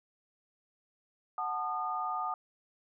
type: chord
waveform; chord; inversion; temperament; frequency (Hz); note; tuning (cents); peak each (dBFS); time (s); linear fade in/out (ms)
sine; D# diminished; first; equal with one note detuned; 740 / 880 / 1221; F#5 / A5 / D#6; 0 / 0 / -33; -37 / -38 / -34; 1.38-2.34; 2
effects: none